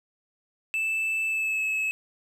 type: tone with pitch glide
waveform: triangle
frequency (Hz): 2637 to 2587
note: E7 to E7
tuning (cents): 0 to -33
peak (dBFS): -23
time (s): 0.74-1.91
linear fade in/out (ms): 0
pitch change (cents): -33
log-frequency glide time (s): 1.26-1.64
effects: none